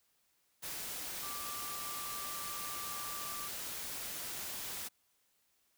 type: tone in noise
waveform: sine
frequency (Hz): 1174.7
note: D6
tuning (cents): 0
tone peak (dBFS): -45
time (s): 1.22-3.49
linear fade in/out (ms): 20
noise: white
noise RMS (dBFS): -42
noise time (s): 0.62-4.89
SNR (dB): -6
effects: white hiss -75 dBFS RMS until 5.77 s